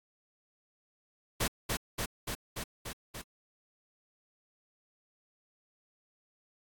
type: noise with echo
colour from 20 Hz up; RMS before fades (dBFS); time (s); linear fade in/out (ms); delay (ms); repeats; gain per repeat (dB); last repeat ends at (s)
pink; -30; 1.4-1.48; 10; 290; 6; -2; 3.22
effects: AAC 64 kbps

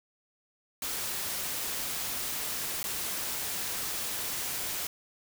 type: noise with dropouts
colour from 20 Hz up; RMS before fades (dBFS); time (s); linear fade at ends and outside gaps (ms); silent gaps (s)
white; -34; 0.82-4.87; 2; 2.83-2.84
effects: none

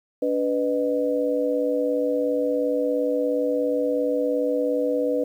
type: tone cluster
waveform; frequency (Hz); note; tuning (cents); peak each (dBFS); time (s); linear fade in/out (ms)
sine; 287.7 / 495.9 / 613; D4 / B4 / D#5; -36 / +7 / -26; -26 / -22 / -28; 0.22-5.24; 5
effects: 9-bit

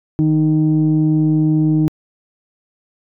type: tone pair together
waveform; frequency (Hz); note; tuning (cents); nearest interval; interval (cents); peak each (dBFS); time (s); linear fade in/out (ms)
sine; 155.56 / 310; D#3 / D#4; 0 / -6; octave; 1194; -13; 0.19-1.88; 0
effects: tanh soft clip ceiling -6 dBFS

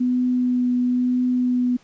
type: tone with vibrato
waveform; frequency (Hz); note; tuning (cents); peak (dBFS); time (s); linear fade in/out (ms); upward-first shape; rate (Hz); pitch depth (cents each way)
sine; 248.8; B3; +13; -17; 0-1.77; 10; triangle; 1; 13
effects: pink hiss -55 dBFS RMS until 1.83 s + resampled to 16000 Hz

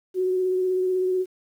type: tone with vibrato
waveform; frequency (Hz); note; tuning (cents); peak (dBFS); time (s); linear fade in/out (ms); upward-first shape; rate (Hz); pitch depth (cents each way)
sine; 370; F#4; 0; -20; 0.14-1.26; 50; triangle; 16; 23
effects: 9-bit

